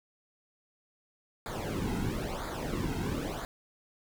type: noise with flanger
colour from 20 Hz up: brown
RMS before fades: -34 dBFS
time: 1.46-3.45 s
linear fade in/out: 0 ms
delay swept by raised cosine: 0.35 to 1.75 ms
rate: 1 Hz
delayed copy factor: -0.8
effects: none